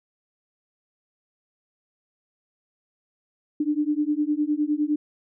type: beating tone pair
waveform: sine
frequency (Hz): 293.7 / 303.5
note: D4 / D#4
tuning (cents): 0 / -43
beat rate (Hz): 9.8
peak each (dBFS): -24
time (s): 3.6-4.96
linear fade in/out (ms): 5
effects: none